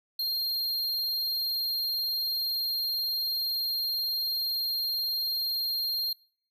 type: tone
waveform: square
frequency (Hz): 4207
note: C8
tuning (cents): +9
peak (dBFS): -28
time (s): 0.19-6.13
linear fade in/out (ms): 5
effects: noise-tail reverb RT60 0.6 s tail -26 dB re dry